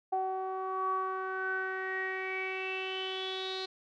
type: tone with low-pass filter sweep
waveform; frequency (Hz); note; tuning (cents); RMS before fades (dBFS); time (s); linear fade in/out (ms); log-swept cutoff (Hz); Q
sawtooth; 377.9; F#4; +37; -35; 0.12-3.66; 10; 790 to 4100; 9.6
effects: none